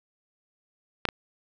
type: clicks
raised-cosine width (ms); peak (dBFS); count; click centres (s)
0.3; -7 / -10; 2; 1.053 / 1.088
effects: none